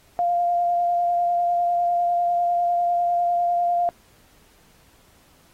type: tone with vibrato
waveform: sine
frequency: 698.5 Hz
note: F5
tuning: in tune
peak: -18 dBFS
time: 0.19-3.89 s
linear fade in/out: 0 ms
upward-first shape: square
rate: 10 Hz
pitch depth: 11 cents each way
effects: pink hiss -57 dBFS RMS until 5.53 s + AAC 48 kbps